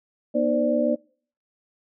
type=tone cluster; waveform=sine; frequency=241.8 / 308 / 517 / 585 Hz; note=B3 / D#4 / C5 / D5; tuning=-36 / -17 / -21 / -7 cents; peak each=-24 / -27 / -27 / -22 dBFS; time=0.34-0.96 s; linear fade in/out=20 ms; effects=noise-tail reverb RT60 0.5 s tail -26 dB re dry